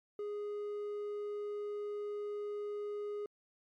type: tone with hard clipping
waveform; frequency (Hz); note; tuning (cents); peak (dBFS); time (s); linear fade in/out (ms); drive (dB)
sine; 414; G#4; -5; -38; 0.19-3.26; 2; 3
effects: MP3 96 kbps